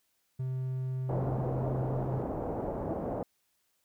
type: tone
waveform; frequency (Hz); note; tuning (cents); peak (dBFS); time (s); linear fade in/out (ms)
triangle; 129.7; C3; -15; -29; 0.39-2.23; 10
type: low-pass noise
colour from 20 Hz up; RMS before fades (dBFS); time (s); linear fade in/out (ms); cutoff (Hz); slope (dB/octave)
white; -35; 1.09-3.23; 2; 720; 24
type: tone with exponential decay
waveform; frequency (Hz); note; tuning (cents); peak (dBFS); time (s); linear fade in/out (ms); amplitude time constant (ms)
sine; 329.6; E4; 0; -30; 2.91-2.99; 1; 17
effects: white hiss -75 dBFS RMS until 3.84 s